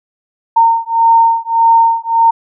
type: beating tone pair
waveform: sine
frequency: 915 / 916.7 Hz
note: A#5 / A#5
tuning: -32 / -29 cents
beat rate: 1.7 Hz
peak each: -10 dBFS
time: 0.56-2.31 s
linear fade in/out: 10 ms
effects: none